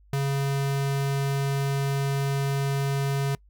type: tone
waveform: square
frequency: 138.59 Hz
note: C#3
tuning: in tune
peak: -24 dBFS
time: 0.13-3.35 s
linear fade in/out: 2 ms
effects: noise-tail reverb RT60 0.1 s tail -24 dB re dry + added 50 Hz sine -53 dBFS peak until 3.49 s